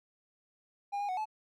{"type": "tone with pitch steps", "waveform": "triangle", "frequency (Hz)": [808, 816, 740, 863], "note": ["G#5", "G#5", "F#5", "A5"], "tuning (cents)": [-48, -31, 0, -34], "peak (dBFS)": -30, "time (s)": [0.92, 1.256], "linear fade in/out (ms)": 20, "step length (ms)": 84, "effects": []}